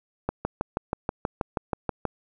click train, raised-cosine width 1 ms, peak -11 dBFS, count 12, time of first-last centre 0.29-2.053 s, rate 6.24 Hz, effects none

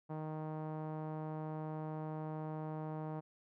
sawtooth tone with low-pass filter, 155.6 Hz, D#3, in tune, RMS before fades -42 dBFS, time 0.09-3.21 s, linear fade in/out 20 ms, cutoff 890 Hz, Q 1.8, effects none

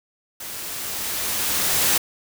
white noise with level ramp, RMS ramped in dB -34 to -18 dBFS, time 0.4-1.98 s, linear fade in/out 5 ms, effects none

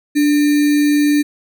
sine tone with sample-and-hold, 293.2 Hz, D4, 3 cents flat, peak -10 dBFS, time 0.15-1.23 s, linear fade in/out 20 ms, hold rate 2100 Hz, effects none

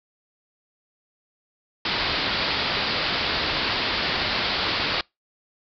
white low-pass noise, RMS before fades -25 dBFS, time 1.85-5.01 s, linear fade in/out 2 ms, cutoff 4900 Hz, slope 96 dB/octave, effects noise-tail reverb RT60 0.2 s tail -26 dB re dry

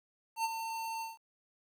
square tone with ADSR envelope, 902 Hz, A5, 43 cents sharp, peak -29 dBFS, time 0.36-1.18 s, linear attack 85 ms, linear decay 29 ms, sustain -8 dB, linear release 170 ms, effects 11-bit

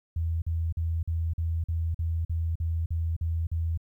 sine tone bursts, 82.41 Hz, E2, in tune, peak -25 dBFS, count 12, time 0.16-3.775 s, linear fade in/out 5 ms, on 260 ms, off 45 ms, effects 11-bit

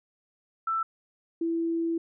sine tone pair in turn, 1329 / 332.2 Hz, E6 / E4, +14 / +13 cents, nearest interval 2 octaves, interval 2401 cents, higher first, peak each -25 dBFS, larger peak neither, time 0.67-0.83 / 1.41-1.98 s, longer second, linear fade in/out 5 ms, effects none

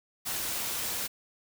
white noise, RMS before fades -33 dBFS, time 0.25-1.08 s, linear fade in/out 20 ms, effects none

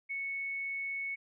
sine tone, 2211 Hz, C#7, 5 cents flat, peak -34 dBFS, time 0.09-1.16 s, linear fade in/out 20 ms, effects none

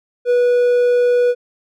triangle tone, 488.4 Hz, B4, 19 cents flat, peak -9 dBFS, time 0.25-1.35 s, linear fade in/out 50 ms, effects none

